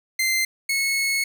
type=tone pair in turn; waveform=sawtooth; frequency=2081 / 2191 Hz; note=C7 / C#7; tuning=-10 / -21 cents; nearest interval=minor second; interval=89 cents; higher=second; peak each=-16 / -17 dBFS; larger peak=first; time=0.19-0.45 / 0.69-1.24 s; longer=second; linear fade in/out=5 ms; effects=none